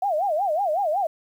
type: tone with vibrato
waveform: sine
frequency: 701 Hz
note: F5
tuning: 6 cents sharp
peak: -20 dBFS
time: 0.02-1.07 s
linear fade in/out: 5 ms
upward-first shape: sine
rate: 5.4 Hz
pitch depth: 270 cents each way
effects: 9-bit